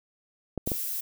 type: clicks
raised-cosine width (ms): 2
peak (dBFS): -16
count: 3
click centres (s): 0.577 / 0.675 / 0.718
type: noise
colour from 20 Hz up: violet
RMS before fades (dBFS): -32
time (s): 0.66-1.01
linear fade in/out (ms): 10
effects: none